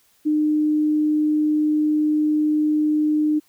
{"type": "tone", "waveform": "sine", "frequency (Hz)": 303.7, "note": "D#4", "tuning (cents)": -42, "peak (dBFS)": -16, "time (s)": [0.25, 3.4], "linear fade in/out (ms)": 20, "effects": ["white hiss -60 dBFS RMS until 3.48 s"]}